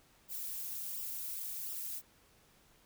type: noise with flanger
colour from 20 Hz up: violet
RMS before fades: -41 dBFS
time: 0.28-2.02 s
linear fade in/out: 50 ms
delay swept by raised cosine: 0.46 to 4.86 ms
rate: 1.4 Hz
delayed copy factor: -0.85
effects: pink hiss -66 dBFS RMS until 2.85 s